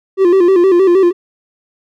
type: tone with vibrato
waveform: triangle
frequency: 366.3 Hz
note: F#4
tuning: 17 cents flat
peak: -4 dBFS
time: 0.17-1.13 s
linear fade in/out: 50 ms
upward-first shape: square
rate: 6.4 Hz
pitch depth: 86 cents each way
effects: none